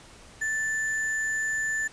sine tone with sample-and-hold, 1760 Hz, A6, in tune, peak -25 dBFS, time 0.41-1.88 s, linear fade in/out 10 ms, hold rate 8820 Hz, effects pink hiss -50 dBFS RMS until 1.92 s + resampled to 22050 Hz

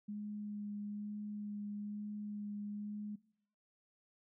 sine tone with vibrato, 207.4 Hz, G#3, 2 cents flat, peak -40 dBFS, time 0.08-3.16 s, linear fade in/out 10 ms, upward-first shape sine, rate 1.1 Hz, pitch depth 12 cents each way, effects noise-tail reverb RT60 0.7 s tail -21 dB re dry

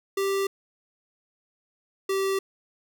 square tone pair in turn, 392 / 387.9 Hz, G4 / G4, 0 / -18 cents, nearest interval unison, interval 18 cents, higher first, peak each -24 dBFS, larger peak neither, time 0.17-0.47 / 2.09-2.39 s, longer neither, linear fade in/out 5 ms, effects none

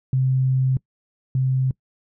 sine tone pair in turn, 130.81 / 130.81 Hz, C3 / C3, 0 / 0 cents, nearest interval unison, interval 0 cents, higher neither, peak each -16 / -17 dBFS, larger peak first, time 0.13-0.77 / 1.35-1.71 s, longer first, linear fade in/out 2 ms, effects noise-tail reverb RT60 0.1 s tail -23 dB re dry

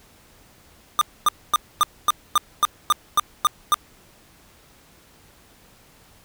square tone bursts, 1206 Hz, D6, 46 cents sharp, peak -14 dBFS, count 11, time 0.99-3.743 s, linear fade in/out 0 ms, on 23 ms, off 250 ms, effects pink hiss -53 dBFS RMS until 6.24 s

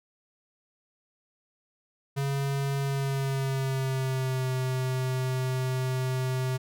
square tone with pitch glide, 138.59 to 129.31 Hz, C#3 to C3, 0 to -20 cents, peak -27 dBFS, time 2.16-6.58 s, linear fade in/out 20 ms, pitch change -120 cents, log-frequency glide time 2.8-4.5 s, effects none

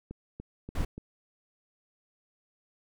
click train, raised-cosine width 3 ms, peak -27 dBFS, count 4, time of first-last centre 0.11-0.98 s, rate 3.45 Hz
brown noise, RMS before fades -29 dBFS, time 0.75-0.85 s, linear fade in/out 5 ms
effects none

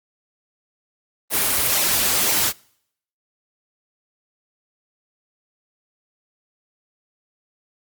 white noise with flanger, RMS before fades -19 dBFS, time 1.3-2.53 s, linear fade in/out 50 ms, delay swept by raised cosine 0.6 to 6.6 ms, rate 2 Hz, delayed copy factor -0.5, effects noise-tail reverb RT60 0.7 s tail -26 dB re dry + Opus 32 kbps

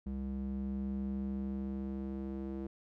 square tone with band-pass filter sweep, 66.8 Hz, C2, 36 cents sharp, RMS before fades -38 dBFS, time 0.06-2.67 s, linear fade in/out 5 ms, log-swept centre 160 to 290 Hz, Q 2.5, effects none

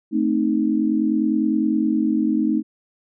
sine chord, A diminished, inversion none, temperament equal with one note detuned, 221 / 261.6 / 311.1 Hz, A3 / C4 / Eb4, +8 / 0 / 0 cents, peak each -21 / -23 / -20 dBFS, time 0.11-2.63 s, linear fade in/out 50 ms, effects none

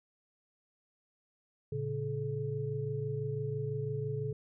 sine tone cluster, 114.5 / 140.5 / 428.9 Hz, A#2 / C#3 / A4, -31 / +24 / -44 cents, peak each -38 / -36 / -37 dBFS, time 1.72-4.33 s, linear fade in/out 5 ms, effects none

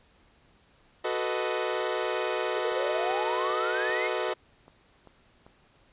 sawtooth chord, B dominant seventh, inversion second, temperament equal with one note detuned, 370 / 440 / 497.6 / 622.3 Hz, F#4 / A4 / B4 / D#5, 0 / 0 / +13 / 0 cents, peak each -29 dBFS, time 1.04-4.34 s, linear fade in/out 10 ms
sine exponential sweep, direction up, 413.7 to 2217 Hz, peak -30 dBFS, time 2.56-4.09 s, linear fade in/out 20 ms
click train, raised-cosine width 1 ms, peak -36 dBFS, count 8, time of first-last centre 2.72-5.465 s, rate 2.55 Hz
effects pink hiss -62 dBFS RMS until 5.92 s + resampled to 8000 Hz

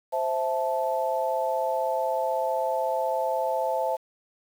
sine chord, A minor, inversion first, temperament equal with one note detuned, 523.3 / 659.3 / 873.9 Hz, C5 / E5 / A5, 0 / 0 / -12 cents, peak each -28 dBFS, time 0.12-3.97 s, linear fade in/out 20 ms, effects 8-bit

